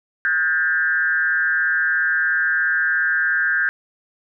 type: tone with frequency modulation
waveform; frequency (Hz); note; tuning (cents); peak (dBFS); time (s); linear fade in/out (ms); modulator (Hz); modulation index
sine; 1600; G6; +35; -16; 0.25-3.69; 0; 157; 0.91
effects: none